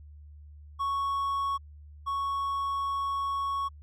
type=tone pair in turn; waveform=triangle; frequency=1108.7 / 1108.7 Hz; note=C#6 / C#6; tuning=0 / 0 cents; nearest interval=unison; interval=0 cents; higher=neither; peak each=-25 / -26 dBFS; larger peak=first; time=0.79-1.58 / 2.06-3.69 s; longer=second; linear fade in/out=20 ms; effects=added 74 Hz sine -46 dBFS peak until 3.82 s